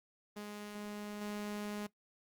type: tone with level steps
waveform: sawtooth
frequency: 207.7 Hz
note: G#3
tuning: in tune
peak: -38 / -35 dBFS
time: 0.36-1.87 s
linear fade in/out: 10 ms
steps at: 1.21 s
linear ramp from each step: 5 ms
effects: noise-tail reverb RT60 0.1 s tail -18 dB re dry + Opus 24 kbps